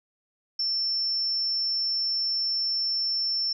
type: tone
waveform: sine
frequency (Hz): 5380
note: E8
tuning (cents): +34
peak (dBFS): -24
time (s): 0.59-3.53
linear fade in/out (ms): 5
effects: none